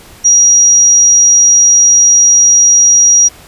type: tone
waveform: sine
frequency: 5740 Hz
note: F8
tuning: 47 cents sharp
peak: -3 dBFS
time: 0.24-3.29 s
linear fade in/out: 20 ms
effects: pink hiss -37 dBFS RMS until 3.47 s + resampled to 32000 Hz